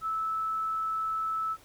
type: tone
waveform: sine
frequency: 1309 Hz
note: E6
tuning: 13 cents flat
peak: -28 dBFS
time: 0.01-1.57 s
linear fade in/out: 50 ms
effects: pink hiss -57 dBFS RMS until 1.64 s